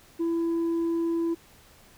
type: tone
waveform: sine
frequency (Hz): 333.9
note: E4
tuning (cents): +22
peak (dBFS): -21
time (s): 0.19-1.35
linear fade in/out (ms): 20
effects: tanh soft clip ceiling -23 dBFS + pink hiss -55 dBFS RMS until 1.97 s